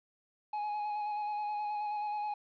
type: tone with vibrato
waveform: triangle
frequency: 837 Hz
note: G#5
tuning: 13 cents sharp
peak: -31 dBFS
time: 0.53-2.34 s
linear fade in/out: 5 ms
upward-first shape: square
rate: 9.4 Hz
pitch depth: 17 cents each way
effects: resampled to 11025 Hz + 11-bit